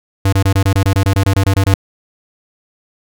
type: tone bursts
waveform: square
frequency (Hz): 97.2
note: G2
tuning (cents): -14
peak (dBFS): -10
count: 15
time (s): 0.25-1.741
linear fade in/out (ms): 5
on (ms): 77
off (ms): 24
effects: none